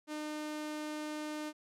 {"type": "tone", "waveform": "sawtooth", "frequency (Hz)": 303.5, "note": "D#4", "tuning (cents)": -43, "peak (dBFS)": -34, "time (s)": [0.07, 1.53], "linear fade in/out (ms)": 50, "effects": ["low-pass 11000 Hz 12 dB/octave"]}